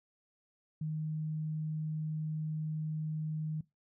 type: tone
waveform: sine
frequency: 155.4 Hz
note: D#3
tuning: 2 cents flat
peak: -33 dBFS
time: 0.81-3.61 s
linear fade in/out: 5 ms
effects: noise-tail reverb RT60 0.2 s tail -20 dB re dry